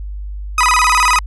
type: tone with vibrato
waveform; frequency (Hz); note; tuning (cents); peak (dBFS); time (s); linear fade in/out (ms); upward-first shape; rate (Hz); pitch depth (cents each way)
30% pulse; 1115; C#6; +10; -7; 0.58-1.19; 2; square; 19; 210
effects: added 50 Hz sine -23 dBFS peak until 1.26 s + resampled to 24000 Hz